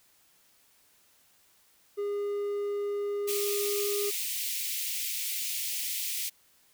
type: tone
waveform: triangle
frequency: 407.8 Hz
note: G#4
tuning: 32 cents flat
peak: -27 dBFS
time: 1.97-4.11 s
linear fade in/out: 20 ms
type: high-pass noise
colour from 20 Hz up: white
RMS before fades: -33 dBFS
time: 3.27-6.3 s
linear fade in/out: 20 ms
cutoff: 2100 Hz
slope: 48 dB/octave
effects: white hiss -64 dBFS RMS until 6.73 s